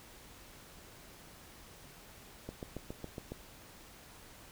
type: click train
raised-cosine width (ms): 2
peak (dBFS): -27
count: 7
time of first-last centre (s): 2.49-3.32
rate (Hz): 7.23
effects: pink hiss -55 dBFS RMS until 4.51 s